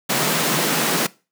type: high-pass noise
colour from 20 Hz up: pink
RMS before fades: -20 dBFS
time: 0.09-1.07 s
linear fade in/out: 10 ms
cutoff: 140 Hz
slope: 96 dB/octave
effects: noise-tail reverb RT60 0.3 s tail -21 dB re dry